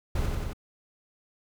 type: noise with echo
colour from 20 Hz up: brown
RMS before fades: -27 dBFS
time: 0.15-0.26 s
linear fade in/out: 5 ms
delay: 91 ms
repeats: 3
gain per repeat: -2 dB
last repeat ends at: 0.533 s
effects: none